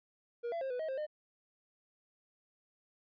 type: tone with pitch steps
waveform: triangle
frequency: 474.4 / 674 / 533 / 496.3 / 633 / 530 / 607 Hz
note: A#4 / E5 / C5 / B4 / D#5 / C5 / D#5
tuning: +30 / +38 / +32 / +8 / +30 / +22 / -43 cents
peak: -33 dBFS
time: 0.43-1.067 s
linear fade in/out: 20 ms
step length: 91 ms
effects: resampled to 11025 Hz